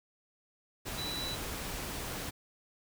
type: tone in noise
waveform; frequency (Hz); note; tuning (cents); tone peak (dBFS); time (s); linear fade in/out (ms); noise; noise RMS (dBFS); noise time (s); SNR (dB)
sine; 3951; B7; 0; -37; 0.97-1.36; 20; pink; -39; 0.85-2.31; -1
effects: none